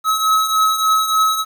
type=beating tone pair; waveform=square; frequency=1283 / 1286.4 Hz; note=E6 / E6; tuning=-47 / -43 cents; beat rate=3.4 Hz; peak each=-21 / -15 dBFS; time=0.04-1.45 s; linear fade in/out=50 ms; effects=8-bit